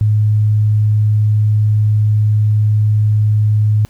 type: tone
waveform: sine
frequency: 106.3 Hz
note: G#2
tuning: 41 cents sharp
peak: -9 dBFS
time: 0.01-3.85 s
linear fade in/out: 0 ms
effects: pink hiss -51 dBFS RMS until 3.89 s